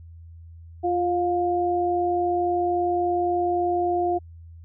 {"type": "tone pair together", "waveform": "sine", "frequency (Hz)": [350.3, 706.7], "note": ["F4", "F5"], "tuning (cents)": [5, 20], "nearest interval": "octave", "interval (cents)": 1215, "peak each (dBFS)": -23, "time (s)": [0.83, 4.19], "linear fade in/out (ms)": 20, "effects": ["added 83 Hz sine -41 dBFS peak until 4.64 s"]}